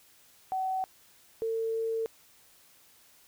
sine tone pair in turn, 756 / 450.3 Hz, F#5 / A4, +37 / +40 cents, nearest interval major sixth, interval 897 cents, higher first, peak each -28 dBFS, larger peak neither, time 0.52-0.84 / 1.42-2.06 s, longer second, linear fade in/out 0 ms, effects white hiss -60 dBFS RMS until 3.27 s

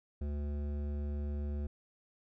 sine tone with hard clipping, 72.7 Hz, D2, 17 cents flat, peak -36 dBFS, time 0.21-1.67 s, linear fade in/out 5 ms, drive 13 dB, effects none

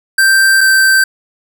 square tone pair in turn, 1568 / 1557.2 Hz, G6 / G6, 0 / -12 cents, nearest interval unison, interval 12 cents, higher first, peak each -7 dBFS, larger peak neither, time 0.18-0.61 / 0.61-1.04 s, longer neither, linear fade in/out 5 ms, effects none

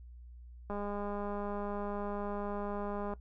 click train, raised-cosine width 1 ms, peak -26 dBFS, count 498, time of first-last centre 0.7-3.136 s, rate 204 Hz, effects noise-tail reverb RT60 0.1 s tail -18 dB re dry + added 60 Hz sine -48 dBFS peak until 3.2 s

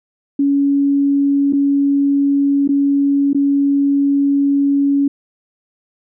sine tone with dropouts, 280.6 Hz, C#4, 21 cents sharp, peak -11 dBFS, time 0.39-5.08 s, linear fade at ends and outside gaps 5 ms, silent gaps 1.526-1.532 / 2.677-2.689 / 3.332-3.346 s, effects none

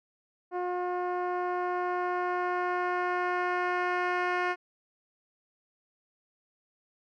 10% pulse tone with low-pass filter sweep, 358.5 Hz, F4, 45 cents sharp, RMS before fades -30 dBFS, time 0.51-4.56 s, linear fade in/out 50 ms, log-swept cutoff 740 to 2300 Hz, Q 0.9, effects none

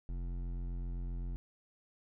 triangle tone with hard clipping, 43.86 Hz, F1, 8 cents sharp, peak -38 dBFS, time 0.09-1.36 s, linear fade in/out 0 ms, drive 16 dB, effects none

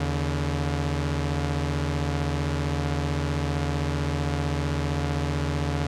sawtooth tone pair together, 79.18 / 142.8 Hz, D#2 / D3, +31 / -48 cents, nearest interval minor seventh, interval 1021 cents, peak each -23 dBFS, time 0-5.87 s, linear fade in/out 5 ms, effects low-pass 7000 Hz 12 dB/octave

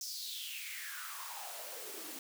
white noise with high-pass filter sweep, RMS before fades -44 dBFS, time 0.01-2.19 s, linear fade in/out 2 ms, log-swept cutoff 5600 to 270 Hz, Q 5.4, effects none

